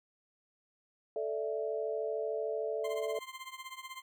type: chord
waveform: sine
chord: A suspended fourth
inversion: none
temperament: just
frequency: 440 / 586.7 / 660 Hz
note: A4 / D5 / E5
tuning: 0 / -2 / +2 cents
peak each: -35 / -38 / -38 dBFS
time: 1.16-3.19 s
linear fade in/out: 2 ms
type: tone with tremolo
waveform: 20% pulse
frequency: 1046.5 Hz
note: C6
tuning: in tune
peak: -35 dBFS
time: 2.84-4.02 s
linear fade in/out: 5 ms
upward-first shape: triangle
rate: 16 Hz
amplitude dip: 90%
effects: none